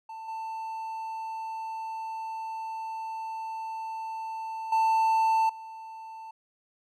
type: tone with level steps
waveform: triangle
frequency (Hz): 890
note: A5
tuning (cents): +20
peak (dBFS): -36 / -31 / -19 / -38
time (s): 0.09-6.31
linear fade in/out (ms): 5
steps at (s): 0.28 / 4.72 / 5.49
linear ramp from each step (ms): 5
effects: none